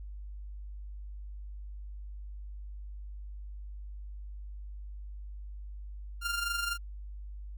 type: tone with amplitude modulation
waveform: sawtooth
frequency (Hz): 1396.9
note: F6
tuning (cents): 0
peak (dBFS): -25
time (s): 6.21-6.78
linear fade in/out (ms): 50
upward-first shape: sine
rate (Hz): 24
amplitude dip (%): 55
effects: added 50 Hz sine -40 dBFS peak until 7.57 s